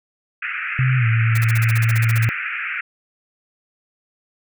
white band-pass noise, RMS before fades -26 dBFS, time 0.42-2.81 s, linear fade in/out 5 ms, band 1300 to 2600 Hz, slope 96 dB/octave
sine tone with pitch glide, 128.9 to 113.52 Hz, C3 to A#2, -26 to -45 cents, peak -14 dBFS, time 0.79-2.29 s, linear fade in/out 0 ms, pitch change -219 cents, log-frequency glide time 0.97-1.06 s
white noise bursts, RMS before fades -30 dBFS, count 14, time 1.35-2.249 s, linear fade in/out 5 ms, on 28 ms, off 39 ms
effects none

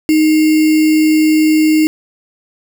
sine tone with sample-and-hold, 311.1 Hz, D#4, in tune, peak -7 dBFS, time 0.09-1.87 s, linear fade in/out 0 ms, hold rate 2450 Hz, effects none

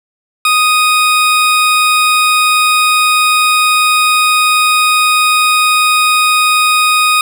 20% pulse tone, 1244.5 Hz, D#6, in tune, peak -3 dBFS, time 0.45-7.21 s, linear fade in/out 2 ms, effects none

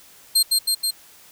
25% pulse tone with echo, 4200 Hz, C8, 6 cents sharp, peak -9 dBFS, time 0.35-0.43 s, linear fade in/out 10 ms, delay 160 ms, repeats 3, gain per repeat -2 dB, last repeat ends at 0.91 s, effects white hiss -49 dBFS RMS until 1.31 s

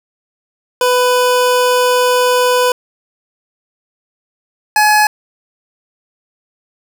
25% pulse tone pair in turn, 497.8 / 846.4 Hz, B4 / G#5, +14 / +33 cents, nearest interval major sixth, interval 919 cents, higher second, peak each -6 / -4 dBFS, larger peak second, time 0.81-2.72 / 4.76-5.07 s, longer first, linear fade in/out 2 ms, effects none

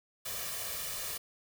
white noise with comb filter, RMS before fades -38 dBFS, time 0.25-1.18 s, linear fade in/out 10 ms, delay 1.7 ms, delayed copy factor +0.65, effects none

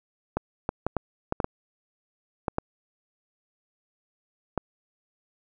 clicks, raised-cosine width 1 ms, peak -11 dBFS, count 10, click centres 0.37 / 0.691 / 0.866 / 0.967 / 1.324 / 1.402 / 1.444 / 2.482 / 2.584 / 4.577 s, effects none

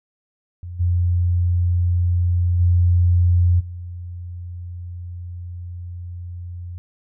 sine tone with level steps, 88 Hz, F2, 14 cents sharp, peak -29 / -15 / -12 / -29 dBFS, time 0.63-6.78 s, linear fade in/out 0 ms, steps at 0.79 / 2.59 / 3.59 s, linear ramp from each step 20 ms, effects none

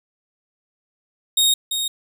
sawtooth tone with echo, 3729 Hz, A#7, in tune, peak -11 dBFS, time 1.37-1.54 s, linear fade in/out 5 ms, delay 340 ms, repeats 1, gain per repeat -7 dB, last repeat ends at 1.88 s, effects none

